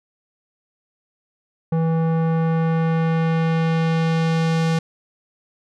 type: tone with low-pass filter sweep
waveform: square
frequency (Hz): 163.1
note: E3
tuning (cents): -18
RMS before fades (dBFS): -19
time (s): 1.72-4.79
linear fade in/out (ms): 5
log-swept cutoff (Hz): 810 to 6400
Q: 0.79
effects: none